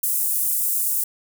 pink high-pass noise, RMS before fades -22 dBFS, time 0.03-1.04 s, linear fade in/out 5 ms, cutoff 9500 Hz, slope 24 dB/octave, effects none

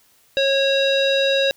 square tone with low-pass filter, 547 Hz, C#5, 23 cents flat, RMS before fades -18 dBFS, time 0.37-1.51 s, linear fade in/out 0 ms, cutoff 3800 Hz, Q 4.5, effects white hiss -57 dBFS RMS until 1.56 s

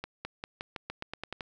accelerating click train, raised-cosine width 0.3 ms, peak -20 dBFS, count 11, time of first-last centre 0.04-1.408 s, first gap 210 ms, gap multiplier 0.9, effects none

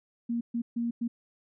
sine tone bursts at uneven times, 235 Hz, A#3, 14 cents sharp, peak -27 dBFS, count 4, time 0.29-0.41 / 0.54-0.62 / 0.76-0.91 / 1.01-1.08 s, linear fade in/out 10 ms, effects none

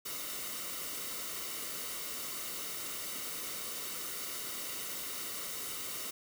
white noise with comb filter, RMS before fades -40 dBFS, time 0.05-6.11 s, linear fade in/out 10 ms, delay 1.2 ms, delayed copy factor -0.55, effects none

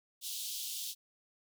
pink high-pass noise, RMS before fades -40 dBFS, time 0.21-0.95 s, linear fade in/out 50 ms, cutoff 3100 Hz, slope 48 dB/octave, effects none

